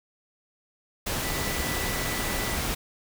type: tone in noise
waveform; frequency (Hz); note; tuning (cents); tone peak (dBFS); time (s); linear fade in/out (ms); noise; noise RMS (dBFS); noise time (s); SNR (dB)
sine; 1975.5; B6; 0; -36; 1.23-2.56; 10; pink; -29; 1.06-2.75; -10
effects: none